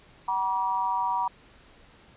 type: tone with amplitude modulation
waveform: sine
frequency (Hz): 958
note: A#5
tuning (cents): +47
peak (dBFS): -20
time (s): 0.28-1.28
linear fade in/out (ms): 5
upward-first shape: sine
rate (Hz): 201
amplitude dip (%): 85
effects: pink hiss -55 dBFS RMS until 2.16 s + resampled to 8000 Hz